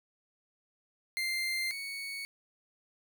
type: tone pair in turn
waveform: 30% pulse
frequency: 2093 / 2224 Hz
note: C7 / C#7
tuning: 0 / +5 cents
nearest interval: minor second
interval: 105 cents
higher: second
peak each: -28 / -35 dBFS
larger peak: first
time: 1.17-1.71 / 1.71-2.25 s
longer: neither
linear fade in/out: 0 ms
effects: none